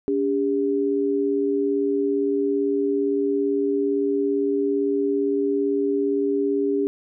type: tone pair together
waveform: sine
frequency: 284.1 / 401.8 Hz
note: C#4 / G4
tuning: +43 / +43 cents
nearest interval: tritone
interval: 600 cents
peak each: -23 / -21 dBFS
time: 0.08-6.87 s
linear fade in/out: 0 ms
effects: none